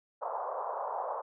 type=band-pass noise; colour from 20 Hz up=white; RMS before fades=-36 dBFS; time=0.21-1.22 s; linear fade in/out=20 ms; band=500 to 1100 Hz; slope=48 dB/octave; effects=none